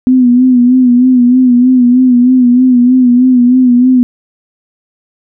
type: tone with vibrato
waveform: sine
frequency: 249.9 Hz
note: B3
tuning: 21 cents sharp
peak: -3 dBFS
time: 0.07-4.03 s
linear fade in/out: 0 ms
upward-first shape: sine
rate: 3.2 Hz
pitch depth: 56 cents each way
effects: none